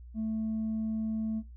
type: tone with tanh clipping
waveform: triangle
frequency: 220 Hz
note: A3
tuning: in tune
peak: -30 dBFS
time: 0.14-1.43 s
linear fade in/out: 50 ms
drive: 6 dB
effects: noise-tail reverb RT60 0.2 s tail -23 dB re dry + added 60 Hz sine -45 dBFS peak until 1.56 s